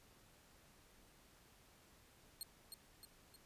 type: tone with echo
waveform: 15% pulse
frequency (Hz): 4267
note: C8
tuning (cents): +33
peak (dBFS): -37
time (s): 2.41-2.43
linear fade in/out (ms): 0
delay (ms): 310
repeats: 3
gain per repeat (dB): -5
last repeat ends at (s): 3.36
effects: pink hiss -67 dBFS RMS until 3.45 s + resampled to 32000 Hz